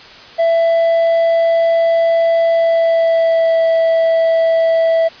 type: tone with pitch glide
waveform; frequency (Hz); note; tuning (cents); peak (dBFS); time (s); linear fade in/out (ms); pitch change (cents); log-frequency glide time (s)
triangle; 665 to 657; E5 to E5; +15 to -6; -8; 0.38-5.09; 20; -21; 2.52-3.6
effects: white hiss -37 dBFS RMS until 5.2 s + resampled to 11025 Hz